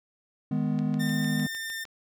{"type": "chord", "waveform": "triangle", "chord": "G# minor", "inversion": "second", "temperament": "just", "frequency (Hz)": [155.74, 207.7, 249.2], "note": ["D#3", "G#3", "B3"], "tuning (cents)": [2, 0, 16], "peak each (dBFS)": -27, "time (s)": [0.51, 1.47], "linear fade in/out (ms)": 5}
{"type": "click train", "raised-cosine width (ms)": 0.2, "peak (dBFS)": -27, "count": 8, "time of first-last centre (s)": [0.79, 1.852], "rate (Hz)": 6.59}
{"type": "tone", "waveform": "sawtooth", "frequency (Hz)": 1803, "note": "A6", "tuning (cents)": 42, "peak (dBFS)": -29, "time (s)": [0.99, 1.85], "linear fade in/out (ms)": 20}
{"effects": []}